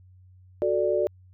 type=chord; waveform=sine; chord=D major; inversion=first; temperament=equal; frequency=370 / 440 / 587.3 Hz; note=F#4 / A4 / D5; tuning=0 / 0 / 0 cents; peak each=-26 / -27 / -24 dBFS; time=0.62-1.07 s; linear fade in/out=0 ms; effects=added 92 Hz sine -50 dBFS peak until 1.33 s